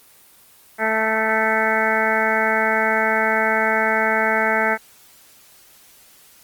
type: harmonic tone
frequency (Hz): 220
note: A3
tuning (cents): 0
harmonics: 1 / 2 / 3 / 4 / 6 / 7 / 8 / 9 / 10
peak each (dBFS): -28 / -26 / -24 / -23 / -26 / -23 / -26 / -25 / -26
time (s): 0.78-4.78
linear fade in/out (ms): 50
effects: white hiss -50 dBFS RMS until 6.43 s + Opus 24 kbps